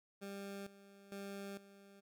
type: tone with tremolo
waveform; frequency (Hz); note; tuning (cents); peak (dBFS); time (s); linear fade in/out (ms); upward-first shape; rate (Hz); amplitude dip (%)
20% pulse; 198.5; G3; +22; -40; 0.21-2.01; 20; square; 1.1; 80
effects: none